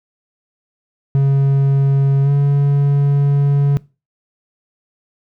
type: tone with pitch glide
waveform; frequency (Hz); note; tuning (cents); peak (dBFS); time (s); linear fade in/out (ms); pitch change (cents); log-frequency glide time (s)
triangle; 137.9 to 141.61; C#3 to C#3; -9 to +37; -8; 1.15-3.77; 0; +46; 2.23-2.3
effects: noise-tail reverb RT60 0.3 s tail -22 dB re dry